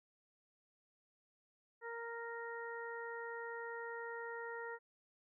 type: harmonic tone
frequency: 465.2 Hz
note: A#4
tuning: 4 cents flat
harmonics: 1 / 2 / 3 / 4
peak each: -46 / -49 / -50 / -49 dBFS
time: 1.81-4.79 s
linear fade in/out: 50 ms
effects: none